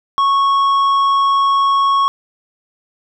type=tone with tanh clipping; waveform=sine; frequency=1104 Hz; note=C#6; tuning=7 cents flat; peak=-12 dBFS; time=0.18-2.08 s; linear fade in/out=0 ms; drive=7 dB; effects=none